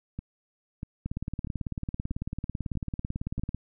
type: two click trains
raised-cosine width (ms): 5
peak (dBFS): -22 / -19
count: 6 / 46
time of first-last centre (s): 0.19-3.395 / 1.06-3.546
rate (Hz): 1.56 / 18.1
effects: none